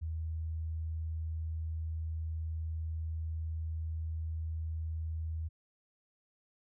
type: tone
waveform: sine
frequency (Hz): 80.2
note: E2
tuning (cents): -47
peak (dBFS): -34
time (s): 0.01-5.49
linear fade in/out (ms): 20
effects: none